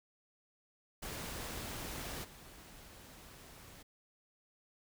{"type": "noise with level steps", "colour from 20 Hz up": "pink", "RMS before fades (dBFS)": [-43, -55], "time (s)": [1.02, 3.83], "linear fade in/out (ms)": 10, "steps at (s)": 2.23, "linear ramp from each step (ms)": 20, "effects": []}